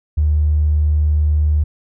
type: tone with tanh clipping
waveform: triangle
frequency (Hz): 75.6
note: D#2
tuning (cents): -49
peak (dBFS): -11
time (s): 0.17-1.64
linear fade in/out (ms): 10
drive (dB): 2
effects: none